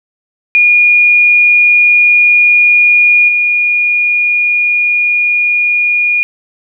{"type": "tone with level steps", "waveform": "sine", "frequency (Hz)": 2435, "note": "D#7", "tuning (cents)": -38, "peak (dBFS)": [-4, -8], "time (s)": [0.55, 6.23], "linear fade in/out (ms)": 0, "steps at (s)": 3.28, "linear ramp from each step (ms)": 10, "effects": []}